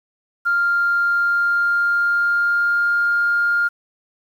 sine tone with pitch glide, 1396.9 to 1408.2 Hz, F6 to F6, 0 to +14 cents, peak -14 dBFS, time 0.45-3.69 s, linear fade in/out 20 ms, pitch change +14 cents, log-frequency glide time 0.97-3.24 s, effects tanh soft clip ceiling -10 dBFS + 8-bit

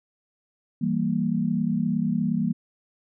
sine chord, E diminished, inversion none, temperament equal, 164.81 / 196 / 233.1 Hz, E3 / G3 / Bb3, 0 / 0 / 0 cents, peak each -27 / -26 / -25 dBFS, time 0.81-2.53 s, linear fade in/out 10 ms, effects none

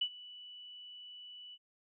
sine tone with ADSR envelope, 2963 Hz, F#7, 2 cents sharp, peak -28 dBFS, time 0.01-1.58 s, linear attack 7 ms, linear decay 67 ms, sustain -20 dB, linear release 45 ms, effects none

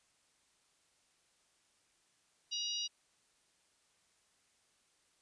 harmonic tone, 954 Hz, A#5, 40 cents sharp, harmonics 3 / 4 / 5 / 6, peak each -40 / -41 / -42 / -43 dBFS, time 2.51-2.88 s, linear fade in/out 20 ms, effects white hiss -73 dBFS RMS until 5.21 s + resampled to 22050 Hz

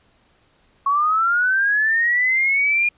sine linear sweep, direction up, 1100 to 2429 Hz, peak -15 dBFS, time 0.86-2.89 s, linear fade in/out 5 ms, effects pink hiss -59 dBFS RMS until 2.97 s + resampled to 8000 Hz

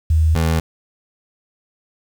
sine / 25% pulse tone pair in turn, 79.4 / 80.97 Hz, D#2 / E2, +36 / -30 cents, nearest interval unison, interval 34 cents, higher second, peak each -11 dBFS, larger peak neither, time 0.1-0.35 / 0.35-0.6 s, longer neither, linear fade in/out 5 ms, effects 7-bit

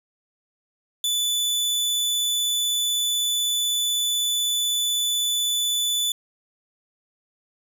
sawtooth tone, 3484 Hz, A7, 18 cents flat, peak -18 dBFS, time 1.04-6.12 s, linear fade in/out 2 ms, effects none

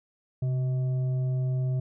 sine tone with frequency modulation, 130.81 Hz, C3, in tune, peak -24 dBFS, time 0.42-1.8 s, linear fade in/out 5 ms, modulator 507 Hz, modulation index 0.21, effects none

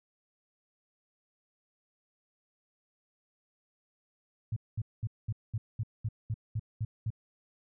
sine tone bursts, 110 Hz, A2, in tune, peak -29 dBFS, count 11, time 4.52-7.104 s, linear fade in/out 5 ms, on 44 ms, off 210 ms, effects none

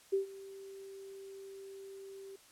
sine tone with ADSR envelope, 390.1 Hz, G4, 8 cents flat, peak -26 dBFS, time 0.12-2.36 s, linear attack 17 ms, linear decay 120 ms, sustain -20 dB, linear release 5 ms, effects white hiss -61 dBFS RMS until 2.51 s + low-pass 11000 Hz 12 dB/octave

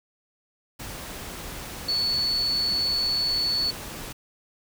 sine tone in noise, 4435 Hz, C#8, in tune, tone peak -22 dBFS, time 1.88-3.71 s, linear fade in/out 10 ms, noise pink, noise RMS -37 dBFS, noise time 0.79-4.13 s, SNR +12 dB, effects none

